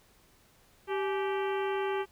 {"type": "harmonic tone with a mistuned harmonic", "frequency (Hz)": 390, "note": "G4", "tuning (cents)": -9, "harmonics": [1, 2, 3, 4, 5, 6, 7, 8], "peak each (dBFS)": [-30, -36, -40, -42, -44, -46, -47, -48], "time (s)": [0.87, 2.06], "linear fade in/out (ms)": 50, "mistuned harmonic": 2, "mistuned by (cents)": 130, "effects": ["pink hiss -63 dBFS RMS until 2.11 s"]}